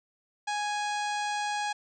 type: harmonic tone with a mistuned harmonic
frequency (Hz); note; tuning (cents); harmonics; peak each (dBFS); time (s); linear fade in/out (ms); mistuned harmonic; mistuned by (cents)
830.6; G#5; 0; 1 / 2 / 3 / 4 / 5 / 6 / 7 / 8 / 9 / 10; -30 / -36 / -40 / -42 / -44 / -46 / -47 / -48 / -49 / -50; 0.47-1.73; 10; 6; -36
effects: none